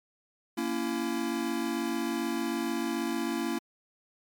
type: chord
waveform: square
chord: A# diminished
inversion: none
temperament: just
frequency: 233.1 / 279.7 / 335.6 Hz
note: A#3 / C#4 / E4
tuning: 0 / +16 / +31 cents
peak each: -34 / -35 / -33 dBFS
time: 0.57-3.59 s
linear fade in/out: 10 ms
effects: MP3 96 kbps